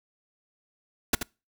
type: noise with echo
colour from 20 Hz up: pink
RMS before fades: -21 dBFS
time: 1.13-1.15 s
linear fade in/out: 5 ms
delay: 80 ms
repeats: 1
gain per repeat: -9 dB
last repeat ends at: 1.23 s
effects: noise-tail reverb RT60 0.3 s tail -25 dB re dry